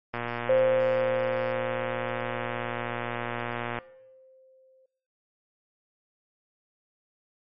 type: click train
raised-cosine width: 0.5 ms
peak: -16 dBFS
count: 435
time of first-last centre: 0.14-3.787 s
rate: 119 Hz
type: tone with exponential decay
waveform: sine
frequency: 523.3 Hz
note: C5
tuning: in tune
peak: -18 dBFS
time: 0.49-4.86 s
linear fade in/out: 5 ms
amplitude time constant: 950 ms
effects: noise-tail reverb RT60 0.8 s tail -21 dB re dry + MP3 32 kbps